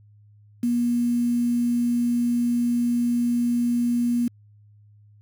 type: tone with quantisation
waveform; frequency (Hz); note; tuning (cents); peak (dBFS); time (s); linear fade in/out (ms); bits
sine; 240; B3; -49; -19; 0.63-4.28; 5; 7
effects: added 104 Hz sine -50 dBFS peak until 5.21 s